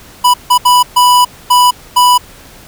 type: tone bursts at uneven times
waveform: square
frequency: 987.8 Hz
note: B5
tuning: in tune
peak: -5 dBFS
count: 6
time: 0.24-0.34 / 0.5-0.58 / 0.65-0.83 / 0.96-1.25 / 1.5-1.71 / 1.96-2.18 s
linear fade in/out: 10 ms
effects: pink hiss -37 dBFS RMS until 2.67 s